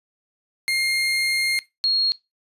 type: tone pair in turn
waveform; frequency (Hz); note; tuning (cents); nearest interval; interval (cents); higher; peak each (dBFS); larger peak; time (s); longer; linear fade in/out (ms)
30% pulse / sine; 2124 / 4284; C7 / C8; +25 / +40; octave; 1215; second; -17; neither; 0.68-1.59 / 1.84-2.12; first; 0
effects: noise-tail reverb RT60 0.2 s tail -19 dB re dry + resampled to 32000 Hz

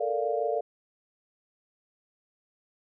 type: chord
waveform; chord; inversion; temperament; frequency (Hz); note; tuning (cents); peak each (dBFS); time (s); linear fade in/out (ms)
sine; Bb major seventh; third; equal; 440 / 466.2 / 587.3 / 698.5; A4 / Bb4 / D5 / F5; 0 / 0 / 0 / 0; -31; 0-0.61; 10
effects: none

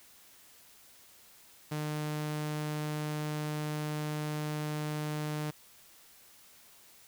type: tone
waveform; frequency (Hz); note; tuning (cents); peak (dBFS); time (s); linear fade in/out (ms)
sawtooth; 151.3; D#3; -48; -29; 1.71-5.51; 10
effects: white hiss -58 dBFS RMS until 7.07 s

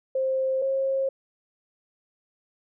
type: tone pair in turn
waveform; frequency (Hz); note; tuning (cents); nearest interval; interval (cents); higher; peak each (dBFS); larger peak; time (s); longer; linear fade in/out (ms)
sine; 527 / 537.5; C5 / C5; +12 / +47; unison; 35; second; -22 / -22; neither; 0.15-0.62 / 0.62-1.09; neither; 5
effects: none

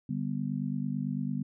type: chord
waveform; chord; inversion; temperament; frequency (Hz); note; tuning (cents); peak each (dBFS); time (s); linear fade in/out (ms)
sine; G major; second; just; 147 / 196 / 245; D3 / G3 / B3; +2 / 0 / -14; -34 / -34 / -34; 0.09-1.43; 5
effects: none

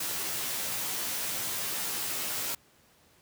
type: noise with comb filter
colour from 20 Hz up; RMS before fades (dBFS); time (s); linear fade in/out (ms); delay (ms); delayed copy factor
white; -33; 0-2.55; 5; 14; -0.9
effects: pink hiss -62 dBFS RMS until 3.21 s + high-pass 80 Hz 12 dB/octave

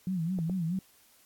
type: tone with vibrato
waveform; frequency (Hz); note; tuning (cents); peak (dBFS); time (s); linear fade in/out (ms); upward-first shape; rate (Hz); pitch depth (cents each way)
sine; 174.61; F3; 0; -28; 0.07-0.79; 2; sine; 4.7; 150
type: clicks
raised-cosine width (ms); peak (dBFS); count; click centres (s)
2; -25; 2; 0.388 / 0.497
effects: white hiss -62 dBFS RMS until 1.25 s + AAC 64 kbps

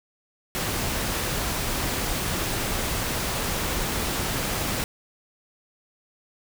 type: noise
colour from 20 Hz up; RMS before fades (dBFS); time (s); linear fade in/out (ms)
pink; -27; 0.55-4.84; 0
effects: none

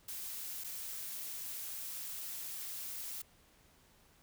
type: noise with dropouts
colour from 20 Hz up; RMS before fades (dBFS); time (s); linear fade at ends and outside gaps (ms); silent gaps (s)
blue; -43; 0.08-3.22; 5; 0.638-0.643
effects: pink hiss -66 dBFS RMS until 4.22 s

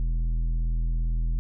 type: tone with tanh clipping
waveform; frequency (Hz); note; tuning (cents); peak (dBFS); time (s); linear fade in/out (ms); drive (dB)
sine; 41.2; E1; 0; -24; 0-1.39; 0; 9
effects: none

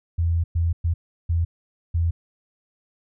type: tone bursts at uneven times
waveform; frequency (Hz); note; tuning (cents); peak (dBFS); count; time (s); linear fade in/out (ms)
sine; 84; E2; +33; -18; 5; 0.18-0.44 / 0.55-0.73 / 0.84-0.94 / 1.29-1.45 / 1.94-2.11; 10
effects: none

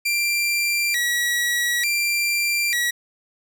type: tone with vibrato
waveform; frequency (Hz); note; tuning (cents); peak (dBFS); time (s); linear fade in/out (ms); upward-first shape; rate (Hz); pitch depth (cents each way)
sawtooth; 2134; C7; +34; -16; 0.05-2.91; 10; square; 0.56; 180
effects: none

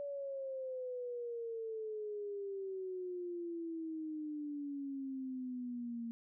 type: exponential sweep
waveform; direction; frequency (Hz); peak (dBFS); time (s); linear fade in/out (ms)
sine; down; 574 to 230; -39; 0-6.11; 0
effects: none

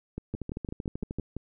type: two click trains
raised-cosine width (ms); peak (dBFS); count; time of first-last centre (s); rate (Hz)
3; -21 / -21; 8 / 12; 0.18-1.366 / 0.34-1.186; 5.9 / 13
effects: none

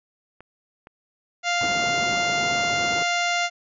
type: clicks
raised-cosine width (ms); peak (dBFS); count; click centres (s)
0.5; -29; 3; 0.406 / 0.871 / 1.714
type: harmonic tone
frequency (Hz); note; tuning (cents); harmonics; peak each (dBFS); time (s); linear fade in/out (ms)
698.5; F5; 0; 1 / 2 / 3 / 4 / 5 / 6 / 7 / 8 / 9 / 10; -25 / -28 / -26 / -30 / -34 / -35 / -39 / -37 / -38 / -38; 1.43-3.5; 50
type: band-pass noise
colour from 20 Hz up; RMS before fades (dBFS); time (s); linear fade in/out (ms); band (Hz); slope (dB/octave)
pink; -34; 1.61-3.03; 2; 160 to 790; 12
effects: none

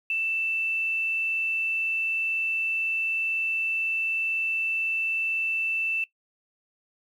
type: tone with quantisation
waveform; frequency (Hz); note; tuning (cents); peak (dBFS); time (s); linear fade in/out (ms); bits
sine; 2659; E7; +14; -24; 0.1-6.04; 2; 9
effects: noise-tail reverb RT60 0.1 s tail -18 dB re dry

